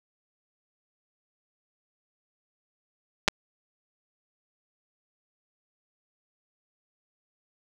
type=clicks; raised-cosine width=0.2 ms; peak=-3 dBFS; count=2; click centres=3.279 / 3.284 s; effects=none